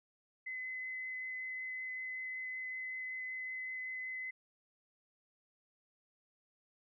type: tone with vibrato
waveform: sine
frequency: 2032 Hz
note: B6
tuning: 49 cents sharp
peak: -39 dBFS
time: 0.46-4.31 s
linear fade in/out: 10 ms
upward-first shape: triangle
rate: 5.3 Hz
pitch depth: 9 cents each way
effects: none